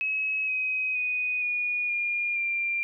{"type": "tone with pitch steps", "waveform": "sine", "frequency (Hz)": [2564, 2526, 2488, 2451, 2415, 2379], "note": ["E7", "D#7", "D#7", "D#7", "D7", "D7"], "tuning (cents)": [-49, 26, -1, -27, 48, 22], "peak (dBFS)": -25, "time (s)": [0.01, 2.83], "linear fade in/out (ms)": 0, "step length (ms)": 470, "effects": []}